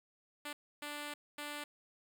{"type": "tone bursts at uneven times", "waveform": "5% pulse", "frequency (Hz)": 293.7, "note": "D4", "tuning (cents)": 0, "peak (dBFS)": -30, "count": 3, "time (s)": [[0.45, 0.53], [0.82, 1.14], [1.38, 1.64]], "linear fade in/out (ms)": 5, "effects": []}